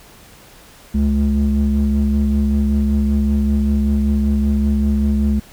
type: ring-modulated tone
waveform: triangle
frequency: 71.8 Hz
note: D2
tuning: 39 cents flat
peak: -8 dBFS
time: 0.94-5.4 s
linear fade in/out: 10 ms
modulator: 141 Hz
effects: pink hiss -44 dBFS RMS until 5.52 s